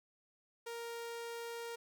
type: tone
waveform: sawtooth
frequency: 466.7 Hz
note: A#4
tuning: 2 cents sharp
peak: -38 dBFS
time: 0.66-1.76 s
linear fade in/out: 10 ms
effects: none